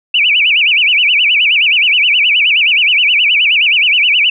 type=tone with vibrato; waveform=sine; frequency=2604 Hz; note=E7; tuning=22 cents flat; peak=-7 dBFS; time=0.14-4.3 s; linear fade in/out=5 ms; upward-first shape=sine; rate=9.5 Hz; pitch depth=250 cents each way; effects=none